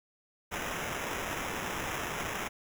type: noise with sample-and-hold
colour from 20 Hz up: white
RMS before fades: -36 dBFS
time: 0.51-2.49 s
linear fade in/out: 20 ms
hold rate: 4410 Hz
effects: none